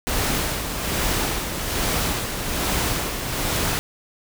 pink noise with tremolo, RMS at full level -22 dBFS, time 0.07-3.79 s, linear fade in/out 0 ms, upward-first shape sine, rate 1.2 Hz, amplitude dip 50%, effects none

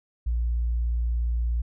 sine tone, 58.5 Hz, A#1, 7 cents sharp, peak -21 dBFS, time 0.26-1.62 s, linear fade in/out 10 ms, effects tanh soft clip ceiling -19 dBFS

